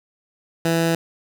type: tone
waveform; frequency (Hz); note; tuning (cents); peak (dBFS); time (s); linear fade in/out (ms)
15% pulse; 165.7; E3; +9; -11; 0.65-0.95; 2
effects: none